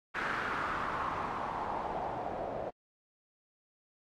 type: noise with low-pass filter sweep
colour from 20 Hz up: white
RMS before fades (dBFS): -36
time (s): 0.14-2.71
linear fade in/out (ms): 20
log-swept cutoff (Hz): 1600 to 620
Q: 3.2
effects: AAC 64 kbps